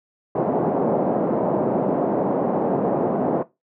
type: band-pass noise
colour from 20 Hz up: white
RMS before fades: -21 dBFS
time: 0.35-3.43 s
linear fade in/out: 5 ms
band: 160 to 690 Hz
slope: 24 dB/octave
effects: noise-tail reverb RT60 0.2 s tail -17 dB re dry